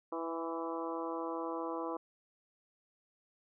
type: harmonic tone with a mistuned harmonic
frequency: 164.81 Hz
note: E3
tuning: in tune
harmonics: 2 / 3 / 4 / 5 / 6 / 7 / 8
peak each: -40 / -41 / -45 / -46 / -43 / -45 / -52 dBFS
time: 0.12-1.97 s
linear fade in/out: 5 ms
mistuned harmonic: 6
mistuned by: +21 cents
effects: none